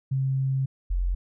sine tone pair in turn, 133.8 / 44.44 Hz, C3 / F1, +39 / +31 cents, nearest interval octave + perfect fifth, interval 1908 cents, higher first, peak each -22 dBFS, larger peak neither, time 0.11-0.66 / 0.9-1.15 s, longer first, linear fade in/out 10 ms, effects none

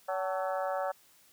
harmonic tone with a mistuned harmonic, 188.7 Hz, F#3, 34 cents sharp, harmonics 3 / 4 / 5 / 6 / 7 / 8 / 9, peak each -33 / -35 / -40 / -43 / -40 / -47 / -47 dBFS, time 0.08-0.92 s, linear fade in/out 10 ms, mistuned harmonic 5, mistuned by -97 cents, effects white hiss -62 dBFS RMS until 1.32 s + high-pass 80 Hz 12 dB/octave

